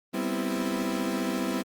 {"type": "chord", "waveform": "35% pulse", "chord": "C major seventh", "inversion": "second", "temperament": "equal", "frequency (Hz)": [196, 246.9, 261.6, 329.6], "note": ["G3", "B3", "C4", "E4"], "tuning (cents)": [0, 0, 0, 0], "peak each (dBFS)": -31, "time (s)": [0.13, 1.63], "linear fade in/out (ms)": 20, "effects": ["Opus 32 kbps"]}